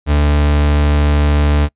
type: tone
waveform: 40% pulse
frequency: 73.42 Hz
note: D2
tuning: in tune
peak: -9 dBFS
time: 0.06-1.69 s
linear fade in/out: 50 ms
effects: noise-tail reverb RT60 0.1 s tail -26 dB re dry + resampled to 8000 Hz